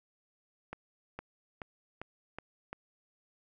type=accelerating click train; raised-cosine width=0.5 ms; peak=-25 dBFS; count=6; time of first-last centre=0.73-2.73 s; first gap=460 ms; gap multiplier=0.93; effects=none